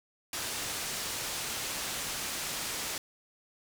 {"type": "low-pass noise", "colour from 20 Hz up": "white", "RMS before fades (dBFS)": -36, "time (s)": [0.33, 2.98], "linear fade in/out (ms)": 2, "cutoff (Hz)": 8800, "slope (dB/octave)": 12, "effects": []}